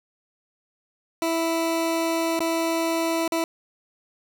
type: tone with dropouts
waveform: 20% pulse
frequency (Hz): 329.6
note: E4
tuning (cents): 0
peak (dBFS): -17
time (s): 1.22-3.44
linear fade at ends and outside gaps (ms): 1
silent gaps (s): 2.392-2.404 / 3.278-3.321
effects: 9-bit